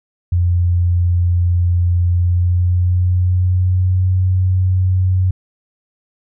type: tone with pitch glide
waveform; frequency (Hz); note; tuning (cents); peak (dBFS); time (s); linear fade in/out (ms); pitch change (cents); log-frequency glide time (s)
sine; 87.8 to 92.59; F2 to F#2; +10 to +2; -11; 0.32-5.31; 5; +92; 2.09-4.11
effects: none